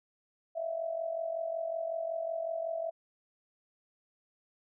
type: tone with amplitude modulation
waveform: sine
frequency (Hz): 659.3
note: E5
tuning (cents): 0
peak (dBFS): -29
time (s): 0.55-2.91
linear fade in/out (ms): 20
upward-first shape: sine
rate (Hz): 45.4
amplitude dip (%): 70
effects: none